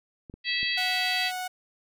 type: clicks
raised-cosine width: 3 ms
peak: -30 dBFS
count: 3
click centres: 0.298 / 0.34 / 0.63 s
type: harmonic tone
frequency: 654 Hz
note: E5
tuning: 14 cents flat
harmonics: 3 / 4 / 5 / 6 / 7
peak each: -30 / -31 / -32 / -33 / -33 dBFS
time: 0.44-1.32 s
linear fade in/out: 50 ms
type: tone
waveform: sawtooth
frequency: 736 Hz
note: F#5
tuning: 9 cents flat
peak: -27 dBFS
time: 0.77-1.48 s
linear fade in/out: 10 ms
effects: none